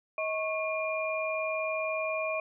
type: tone cluster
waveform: sine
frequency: 634 / 1099 / 2410 Hz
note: D#5 / C#6 / D7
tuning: +32 / -15 / +44 cents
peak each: -31 / -37 / -34 dBFS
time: 0.18-2.4 s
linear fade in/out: 2 ms
effects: none